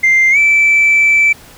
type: tone with pitch glide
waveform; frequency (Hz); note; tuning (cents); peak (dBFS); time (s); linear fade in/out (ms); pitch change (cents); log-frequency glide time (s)
sine; 2093 to 2322; C7 to D7; 0 to -20; -5; 0.03-1.33; 10; +180; 0.31-0.38
effects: tanh soft clip ceiling -4 dBFS + pink hiss -39 dBFS RMS until 1.57 s